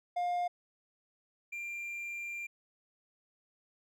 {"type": "tone pair in turn", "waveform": "triangle", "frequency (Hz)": [708, 2381], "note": ["F5", "D7"], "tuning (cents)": [23, 23], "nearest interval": "octave + major sixth", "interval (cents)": 2100, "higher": "second", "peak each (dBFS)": [-28, -36], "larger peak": "first", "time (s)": [[0.16, 0.48], [1.52, 2.47]], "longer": "second", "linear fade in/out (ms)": 10, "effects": []}